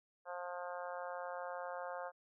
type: harmonic tone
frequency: 177.5 Hz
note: F3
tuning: 28 cents sharp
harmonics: 3 / 4 / 5 / 6 / 7 / 8 / 9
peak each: -45 / -47 / -49 / -51 / -52 / -53 / -54 dBFS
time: 0.25-2.12 s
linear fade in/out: 50 ms
effects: none